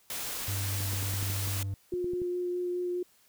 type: noise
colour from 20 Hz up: white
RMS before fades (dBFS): -36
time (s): 0.1-1.63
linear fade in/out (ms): 2
type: tone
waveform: triangle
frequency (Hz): 98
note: G2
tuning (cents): 0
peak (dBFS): -29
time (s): 0.48-1.74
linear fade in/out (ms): 0
type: clicks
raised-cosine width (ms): 3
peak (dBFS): -29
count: 11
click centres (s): 0.805 / 0.934 / 1.027 / 1.138 / 1.228 / 1.3 / 1.475 / 1.938 / 2.044 / 2.135 / 2.218
type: tone with vibrato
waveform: sine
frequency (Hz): 356.6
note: F4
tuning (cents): +36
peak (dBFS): -29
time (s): 1.92-3.03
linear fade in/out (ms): 5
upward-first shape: sine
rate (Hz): 4.8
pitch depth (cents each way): 9
effects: white hiss -64 dBFS RMS until 3.28 s

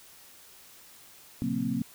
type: tone cluster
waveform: sine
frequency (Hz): 119.1 / 139.1 / 182.1 / 230.3 / 263.4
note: A#2 / C#3 / F#3 / A#3 / C4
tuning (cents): +38 / +6 / -27 / -21 / +12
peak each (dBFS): -38 / -37 / -35 / -30 / -32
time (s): 1.42-1.82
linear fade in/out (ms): 0
effects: white hiss -53 dBFS RMS until 1.94 s

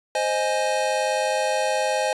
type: chord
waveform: square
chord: Ab major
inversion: first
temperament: equal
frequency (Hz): 523.3 / 622.3 / 830.6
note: C5 / Eb5 / Ab5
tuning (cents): 0 / 0 / 0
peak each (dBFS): -26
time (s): 0.15-2.13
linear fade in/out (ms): 2
effects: resampled to 24000 Hz

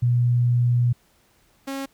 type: tone pair in turn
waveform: sine / sawtooth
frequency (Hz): 121.4 / 272.5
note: B2 / C#4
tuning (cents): -29 / -29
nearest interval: octave + major second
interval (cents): 1400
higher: second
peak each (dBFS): -16 / -24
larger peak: first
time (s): 0.02-0.93 / 1.67-1.86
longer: first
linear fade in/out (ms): 10
effects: pink hiss -61 dBFS RMS until 1.93 s

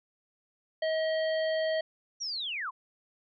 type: harmonic tone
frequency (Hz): 636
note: D#5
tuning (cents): +38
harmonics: 1 / 3 / 5 / 7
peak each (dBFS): -27 / -37 / -41 / -44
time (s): 0.82-1.81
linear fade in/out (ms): 5
type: linear sweep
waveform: sine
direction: down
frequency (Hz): 5830 to 932.3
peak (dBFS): -32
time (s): 2.2-2.71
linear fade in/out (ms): 20
effects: none

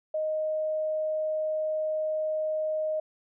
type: tone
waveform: sine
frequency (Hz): 622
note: D#5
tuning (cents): -1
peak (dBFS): -26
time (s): 0.14-3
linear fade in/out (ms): 5
effects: none

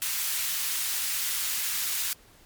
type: high-pass noise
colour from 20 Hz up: white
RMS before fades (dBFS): -29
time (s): 0.02-2.13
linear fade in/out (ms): 0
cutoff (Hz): 1500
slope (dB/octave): 12
effects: pink hiss -56 dBFS RMS until 2.45 s + MP3 96 kbps

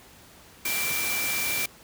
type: tone in noise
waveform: sine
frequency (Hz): 2349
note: D7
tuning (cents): 0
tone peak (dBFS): -29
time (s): 0.65-1.66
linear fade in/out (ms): 5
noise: white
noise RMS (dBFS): -29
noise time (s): 0.65-1.66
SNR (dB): -3
effects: pink hiss -51 dBFS RMS until 1.83 s + high-pass 60 Hz 12 dB/octave

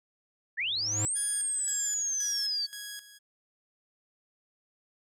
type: linear two-way sweep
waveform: sine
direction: up then down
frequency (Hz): 1666 to 9440 to 4481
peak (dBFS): -28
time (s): 0.57-2.67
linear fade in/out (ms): 20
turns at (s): 1.19
type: tone with exponential growth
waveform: square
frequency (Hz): 105.8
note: G#2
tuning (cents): +33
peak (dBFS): -28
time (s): 0.59-1.05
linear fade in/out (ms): 0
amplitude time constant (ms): 98
type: tone with tremolo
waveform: 10% pulse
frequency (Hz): 1661.2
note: G#6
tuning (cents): 0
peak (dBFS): -30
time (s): 1.15-3.19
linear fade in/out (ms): 20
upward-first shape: square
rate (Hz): 1.9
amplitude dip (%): 75
effects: none

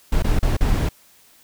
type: noise with dropouts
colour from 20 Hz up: brown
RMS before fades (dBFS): -17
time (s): 0.12-0.89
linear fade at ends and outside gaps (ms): 5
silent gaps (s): 0.224-0.242 / 0.391-0.427 / 0.568-0.607
effects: white hiss -53 dBFS RMS until 1.43 s

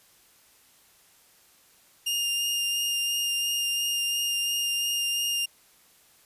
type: tone with vibrato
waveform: sawtooth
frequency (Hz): 2815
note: F7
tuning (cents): +13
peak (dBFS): -22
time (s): 2.06-5.46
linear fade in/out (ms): 10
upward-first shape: sine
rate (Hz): 2.9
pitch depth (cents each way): 11
effects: white hiss -59 dBFS RMS until 6.25 s + resampled to 32000 Hz

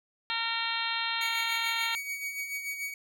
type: harmonic tone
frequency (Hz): 458.9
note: A#4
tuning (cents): -27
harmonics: 2 / 3 / 4 / 5 / 6 / 7 / 8 / 9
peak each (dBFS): -37 / -37 / -37 / -37 / -37 / -37 / -37 / -37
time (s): 0.3-1.95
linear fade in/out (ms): 0
type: tone with tremolo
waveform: 45% pulse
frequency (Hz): 2253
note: C#7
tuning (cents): +28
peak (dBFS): -31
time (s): 1.21-2.94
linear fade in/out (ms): 2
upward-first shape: sine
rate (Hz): 6.9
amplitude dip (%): 55
effects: none

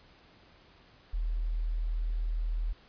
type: tone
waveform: sine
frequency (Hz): 40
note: D#1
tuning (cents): +49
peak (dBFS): -28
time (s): 1.13-2.73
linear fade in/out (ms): 10
effects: pink hiss -59 dBFS RMS until 2.88 s + resampled to 11025 Hz

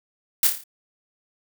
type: noise with echo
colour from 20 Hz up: blue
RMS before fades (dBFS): -17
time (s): 0.43-0.47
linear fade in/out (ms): 2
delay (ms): 28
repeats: 6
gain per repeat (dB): -5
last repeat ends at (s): 0.638
effects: none

